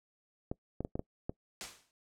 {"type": "clicks", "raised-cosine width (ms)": 2, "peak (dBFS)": -22, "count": 6, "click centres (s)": [0.515, 0.806, 0.849, 0.955, 0.994, 1.295]}
{"type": "noise with exponential decay", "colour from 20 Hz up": "white", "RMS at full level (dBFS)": -37, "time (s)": [1.61, 1.91], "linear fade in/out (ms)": 0, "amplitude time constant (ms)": 64}
{"effects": ["noise-tail reverb RT60 0.1 s tail -23 dB re dry", "low-pass 8000 Hz 12 dB/octave"]}